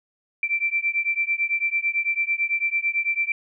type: beating tone pair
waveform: sine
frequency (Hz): 2340 / 2349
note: D7 / D7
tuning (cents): -7 / 0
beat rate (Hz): 9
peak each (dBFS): -24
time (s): 0.43-3.32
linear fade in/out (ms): 2
effects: none